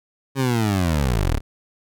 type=linear sweep; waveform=20% pulse; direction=down; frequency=138 to 30.25 Hz; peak=-13 dBFS; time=0.35-1.41 s; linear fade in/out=50 ms; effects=none